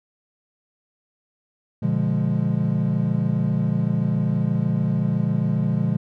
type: chord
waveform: triangle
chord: B diminished seventh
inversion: none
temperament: equal with one note detuned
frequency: 120.51 / 146.83 / 174.61 / 207.7 Hz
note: B2 / D3 / F3 / Ab3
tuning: -42 / 0 / 0 / 0 cents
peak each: -23 / -22 / -22 / -23 dBFS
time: 1.82-5.97 s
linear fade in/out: 10 ms
effects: none